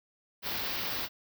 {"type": "band-stop noise", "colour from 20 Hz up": "white", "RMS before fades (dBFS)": -34, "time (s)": [0.42, 1.09], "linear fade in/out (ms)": 50, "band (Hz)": [5300, 15000], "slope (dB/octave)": 48, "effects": []}